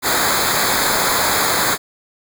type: noise with comb filter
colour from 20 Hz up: pink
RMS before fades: -17 dBFS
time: 0.02-1.78 s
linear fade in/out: 50 ms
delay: 0.35 ms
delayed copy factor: -0.9
effects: none